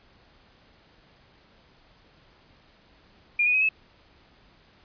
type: tone with pitch steps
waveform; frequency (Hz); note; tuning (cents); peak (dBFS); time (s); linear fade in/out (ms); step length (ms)
sine; 2413 / 2472 / 2533 / 2595; D7 / D#7 / D#7 / E7; +46 / -12 / +30 / -28; -19; 3.39-3.69; 5; 75
effects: pink hiss -58 dBFS RMS until 4.84 s + resampled to 11025 Hz